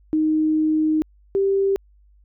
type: tone pair in turn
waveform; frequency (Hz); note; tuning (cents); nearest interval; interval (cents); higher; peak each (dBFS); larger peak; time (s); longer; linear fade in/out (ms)
sine; 311.1 / 392; D#4 / G4; 0 / 0; major third; 400; second; -16; neither; 0.13-1.02 / 1.35-1.76; first; 0
effects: added 50 Hz sine -51 dBFS peak until 2.24 s